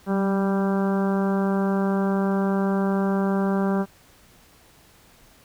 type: harmonic tone with a mistuned harmonic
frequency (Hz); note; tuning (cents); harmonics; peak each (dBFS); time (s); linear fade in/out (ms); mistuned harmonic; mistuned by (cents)
196.1; G3; +1; 1 / 2 / 3 / 4 / 5 / 6 / 7 / 8; -21 / -27 / -31 / -33 / -35 / -37 / -38 / -39; 0.06-3.86; 50; 1; -25
effects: pink hiss -54 dBFS RMS until 5.44 s